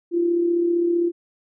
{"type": "tone with amplitude modulation", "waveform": "sine", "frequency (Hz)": 343.9, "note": "F4", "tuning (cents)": -27, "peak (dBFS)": -15, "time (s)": [0.11, 1.12], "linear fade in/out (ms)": 50, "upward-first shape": "sine", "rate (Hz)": 35.4, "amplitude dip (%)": 45, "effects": []}